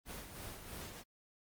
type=noise with tremolo; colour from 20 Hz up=pink; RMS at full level=-45 dBFS; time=0.05-1.04 s; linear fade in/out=50 ms; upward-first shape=sine; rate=3.1 Hz; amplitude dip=50%; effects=Opus 24 kbps